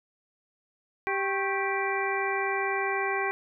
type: harmonic tone with a mistuned harmonic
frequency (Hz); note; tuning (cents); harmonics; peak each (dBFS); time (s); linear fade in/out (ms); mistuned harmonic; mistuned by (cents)
392; G4; 0; 1 / 2 / 3 / 4 / 5 / 6; -31 / -32 / -34 / -35 / -33 / -34; 1.07-3.31; 0; 3; -120
effects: none